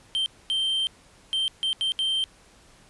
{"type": "tone bursts at uneven times", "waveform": "triangle", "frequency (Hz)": 3135, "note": "G7", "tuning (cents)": -1, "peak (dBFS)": -21, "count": 6, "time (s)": [[0.15, 0.26], [0.5, 0.87], [1.33, 1.48], [1.63, 1.73], [1.81, 1.92], [1.99, 2.24]], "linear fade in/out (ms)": 0, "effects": ["pink hiss -55 dBFS RMS until 2.89 s", "resampled to 24000 Hz"]}